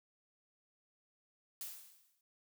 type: noise with exponential decay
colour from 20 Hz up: blue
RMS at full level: -42 dBFS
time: 1.61-2.21 s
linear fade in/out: 1 ms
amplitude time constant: 130 ms
effects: none